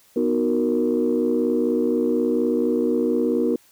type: chord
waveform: sine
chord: B major seventh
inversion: none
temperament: equal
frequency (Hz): 246.9 / 311.1 / 370 / 466.2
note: B3 / D#4 / F#4 / A#4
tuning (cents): 0 / 0 / 0 / 0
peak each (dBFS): -22 / -24 / -24 / -22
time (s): 0.16-3.56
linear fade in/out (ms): 5
effects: tanh soft clip ceiling -10 dBFS + white hiss -56 dBFS RMS until 3.71 s